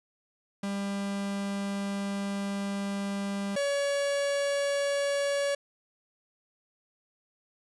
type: tone pair in turn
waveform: 45% pulse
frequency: 199.1 / 564.7 Hz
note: G3 / C#5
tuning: +27 / +32 cents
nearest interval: octave + tritone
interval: 1805 cents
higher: second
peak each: -30 / -26 dBFS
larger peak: second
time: 0.63-3.56 / 3.56-5.55 s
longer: first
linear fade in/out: 5 ms
effects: resampled to 24000 Hz + 10-bit